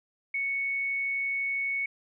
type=tone; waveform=sine; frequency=2217 Hz; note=C#7; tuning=in tune; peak=-27 dBFS; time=0.34-1.86 s; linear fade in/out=5 ms; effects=none